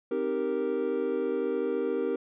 triangle chord, C minor seventh, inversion none, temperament equal, 261.6 / 311.1 / 392 / 466.2 Hz, C4 / Eb4 / G4 / Bb4, 0 / 0 / 0 / 0 cents, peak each -33 / -33 / -29 / -28 dBFS, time 0.11-2.16 s, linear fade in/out 5 ms, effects resampled to 8000 Hz

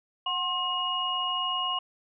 sine tone cluster, 734 / 1064 / 2878 Hz, F#5 / C6 / F#7, -14 / +29 / -49 cents, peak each -36 / -30 / -29 dBFS, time 0.26-1.79 s, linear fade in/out 5 ms, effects none

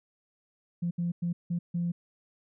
sine tone bursts at uneven times, 172.5 Hz, F3, 21 cents flat, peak -26 dBFS, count 5, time 0.82-0.91 / 0.98-1.12 / 1.22-1.33 / 1.5-1.59 / 1.74-1.92 s, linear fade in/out 10 ms, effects tanh soft clip ceiling -22 dBFS

